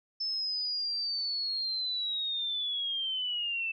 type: linear sweep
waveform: sine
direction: down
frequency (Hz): 5274 to 2637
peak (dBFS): -30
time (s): 0.2-3.72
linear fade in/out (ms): 10
effects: none